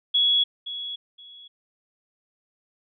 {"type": "tone with echo", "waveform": "sine", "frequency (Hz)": 3359, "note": "G#7", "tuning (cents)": 19, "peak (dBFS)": -17, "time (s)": [0.14, 0.44], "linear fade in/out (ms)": 10, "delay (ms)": 520, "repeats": 2, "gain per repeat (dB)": -13, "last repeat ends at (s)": 1.48, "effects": []}